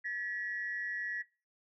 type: tone pair together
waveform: sine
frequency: 1724.6 / 1923 Hz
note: A6 / B6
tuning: -35 / -47 cents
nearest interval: major second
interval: 188 cents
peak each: -37 / -36 dBFS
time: 0.04-1.23 s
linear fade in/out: 20 ms
effects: noise-tail reverb RT60 0.3 s tail -19 dB re dry + tanh soft clip ceiling -26 dBFS